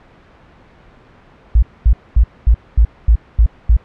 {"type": "tone bursts", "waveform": "sine", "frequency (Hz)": 55.7, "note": "A1", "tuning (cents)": 22, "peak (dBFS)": -5, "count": 8, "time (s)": [1.55, 3.768], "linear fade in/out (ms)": 5, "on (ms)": 76, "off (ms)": 230, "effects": ["pink hiss -45 dBFS RMS until 3.84 s", "low-pass 2000 Hz 12 dB/octave"]}